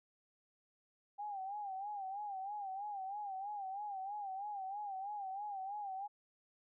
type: tone with vibrato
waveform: sine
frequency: 797 Hz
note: G5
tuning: 28 cents sharp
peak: -40 dBFS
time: 1.18-6.08 s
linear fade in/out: 20 ms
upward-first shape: sine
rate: 3.1 Hz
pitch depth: 93 cents each way
effects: none